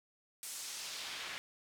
pink noise with band-pass filter sweep, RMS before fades -44 dBFS, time 0.43-1.38 s, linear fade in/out 0 ms, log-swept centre 9400 to 2300 Hz, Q 0.97, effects none

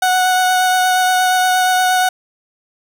30% pulse tone with vibrato, 738 Hz, F#5, 5 cents flat, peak -9 dBFS, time 0.02-2.09 s, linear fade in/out 5 ms, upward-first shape sine, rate 8.5 Hz, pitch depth 11 cents each way, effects none

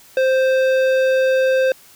sine tone with tanh clipping, 523.3 Hz, C5, in tune, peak -15 dBFS, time 0.17-1.72 s, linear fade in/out 2 ms, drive 14 dB, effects white hiss -47 dBFS RMS until 1.95 s

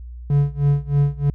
triangle tone with tremolo, 143.1 Hz, D3, 45 cents flat, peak -10 dBFS, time 0.3-1.3 s, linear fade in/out 2 ms, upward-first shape sine, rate 3.2 Hz, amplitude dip 95%, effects added 60 Hz sine -32 dBFS peak until 1.34 s

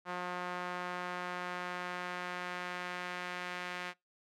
sawtooth tone with band-pass filter sweep, 179 Hz, F3, 43 cents sharp, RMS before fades -40 dBFS, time 0.05-3.94 s, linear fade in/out 50 ms, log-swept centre 1200 to 2000 Hz, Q 1.2, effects noise-tail reverb RT60 0.2 s tail -24 dB re dry

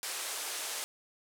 white band-pass noise, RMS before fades -38 dBFS, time 0.03-0.84 s, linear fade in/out 0 ms, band 380 to 11000 Hz, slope 24 dB/octave, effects none

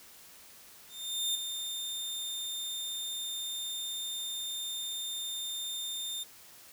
sawtooth tone with ADSR envelope, 3619 Hz, A7, 48 cents sharp, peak -25 dBFS, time 0.88-6.24 s, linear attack 470 ms, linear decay 4 ms, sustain -7 dB, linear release 15 ms, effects white hiss -54 dBFS RMS until 6.72 s

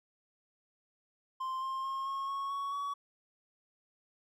triangle tone with pitch steps, 1046.5 / 1059.9 / 1073.4 / 1087.2 / 1101.1 / 1115.2 / 1129.4 Hz, C6 / C6 / C6 / C#6 / C#6 / C#6 / C#6, 0 / +22 / +44 / -34 / -12 / +10 / +32 cents, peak -32 dBFS, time 1.4-2.94 s, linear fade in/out 10 ms, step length 220 ms, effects none

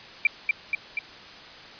sine tone with echo, 2349 Hz, D7, in tune, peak -15 dBFS, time 0.25-0.27 s, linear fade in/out 2 ms, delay 240 ms, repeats 3, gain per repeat -3 dB, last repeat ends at 0.99 s, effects white hiss -44 dBFS RMS until 1.79 s + resampled to 11025 Hz

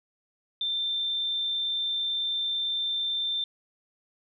sine tone, 3571 Hz, A7, 25 cents sharp, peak -26 dBFS, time 0.61-3.44 s, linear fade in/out 2 ms, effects none

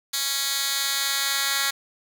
10% pulse tone with high-pass filter sweep, 276 Hz, C#4, 7 cents flat, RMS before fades -25 dBFS, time 0.13-1.71 s, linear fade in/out 10 ms, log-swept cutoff 3800 to 2300 Hz, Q 1, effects none

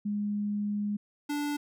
sine / square tone pair in turn, 206.5 / 292 Hz, G#3 / D4, -10 / -10 cents, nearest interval tritone, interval 600 cents, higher second, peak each -28 / -30 dBFS, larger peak first, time 0.05-0.97 / 1.29-1.57 s, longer first, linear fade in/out 10 ms, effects none

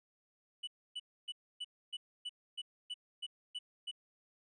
triangle tone bursts, 2963 Hz, F#7, 2 cents sharp, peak -37 dBFS, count 11, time 0.63-3.914 s, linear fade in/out 10 ms, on 44 ms, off 280 ms, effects resampled to 24000 Hz

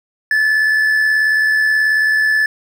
triangle tone with amplitude modulation, 1737 Hz, A6, 23 cents flat, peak -8 dBFS, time 0.31-2.46 s, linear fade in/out 2 ms, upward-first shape sine, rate 78.5 Hz, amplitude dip 35%, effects none

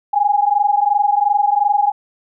sine tone pair together, 810 / 832.8 Hz, G#5 / G#5, -43 / +5 cents, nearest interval unison, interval 48 cents, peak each -15 dBFS, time 0.13-1.92 s, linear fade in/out 10 ms, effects none

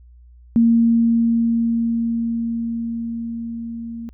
sine tone with level ramp, 231.1 Hz, A#3, 15 cents flat, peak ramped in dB -10 to -28 dBFS, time 0.56-4.09 s, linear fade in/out 0 ms, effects added 60 Hz sine -43 dBFS peak until 4.13 s

